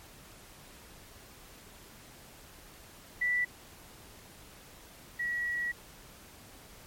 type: tone pair in turn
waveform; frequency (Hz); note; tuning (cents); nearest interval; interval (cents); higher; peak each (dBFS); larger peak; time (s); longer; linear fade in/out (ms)
sine; 1967 / 1925.4; B6 / B6; -7 / -45; unison; 38; first; -26 / -30; first; 3.21-3.45 / 5.19-5.72; second; 10
effects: pink hiss -53 dBFS RMS until 6.86 s + MP3 64 kbps